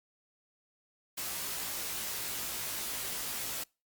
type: noise with comb filter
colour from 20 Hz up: white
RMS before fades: -37 dBFS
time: 1.17-3.64 s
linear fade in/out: 10 ms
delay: 18 ms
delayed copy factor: +0.8
effects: noise-tail reverb RT60 0.3 s tail -26 dB re dry + Opus 48 kbps